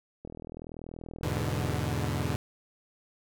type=click train; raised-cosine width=2 ms; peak=-28 dBFS; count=62; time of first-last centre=0.25-1.752 s; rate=40.6 Hz
type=chord; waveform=sawtooth; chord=E dominant seventh; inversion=none; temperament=equal; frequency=82.41 / 103.83 / 123.47 / 146.83 Hz; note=E2 / G#2 / B2 / D3; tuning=0 / 0 / 0 / 0 cents; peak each=-30 dBFS; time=1.23-2.36 s; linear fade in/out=0 ms
effects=none